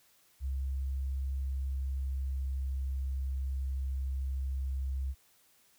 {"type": "tone with pitch glide", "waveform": "sine", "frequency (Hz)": [67, 66.61], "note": ["C2", "C2"], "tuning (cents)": [42, 32], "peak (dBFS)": -31, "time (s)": [0.4, 5.15], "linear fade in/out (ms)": 50, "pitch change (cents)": -10, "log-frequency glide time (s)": [1.45, 3.01], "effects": ["white hiss -66 dBFS RMS until 5.78 s"]}